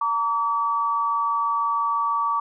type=tone pair together; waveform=sine; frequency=919.9 / 1146 Hz; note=A#5 / D6; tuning=-23 / -43 cents; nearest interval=major third; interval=380 cents; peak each=-26 / -21 dBFS; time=0.01-2.4 s; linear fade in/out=5 ms; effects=none